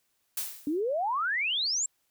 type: noise with exponential decay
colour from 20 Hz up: blue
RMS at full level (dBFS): -29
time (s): 0.37-0.81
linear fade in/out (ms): 5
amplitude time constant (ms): 94
type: exponential sweep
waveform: sine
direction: up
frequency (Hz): 280 to 7700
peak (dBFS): -26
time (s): 0.67-1.86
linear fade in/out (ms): 2
effects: white hiss -74 dBFS RMS until 2.1 s